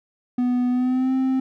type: tone with pitch glide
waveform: triangle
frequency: 247.4 to 262.1 Hz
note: B3 to C4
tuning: +3 to +3 cents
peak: -16 dBFS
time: 0.38-1.4 s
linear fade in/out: 5 ms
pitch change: +100 cents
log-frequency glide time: 0.69-1.13 s
effects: none